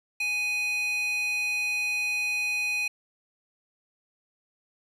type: tone with high-pass filter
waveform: square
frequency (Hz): 830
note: G#5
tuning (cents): -1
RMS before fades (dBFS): -28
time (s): 0.2-2.88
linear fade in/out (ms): 5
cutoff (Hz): 2600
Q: 5
effects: resampled to 32000 Hz + 10-bit